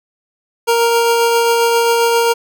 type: tone with tremolo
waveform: 25% pulse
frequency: 466.2 Hz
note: A#4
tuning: in tune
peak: -6 dBFS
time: 0.67-2.34 s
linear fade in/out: 20 ms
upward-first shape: triangle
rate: 7.5 Hz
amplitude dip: 25%
effects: none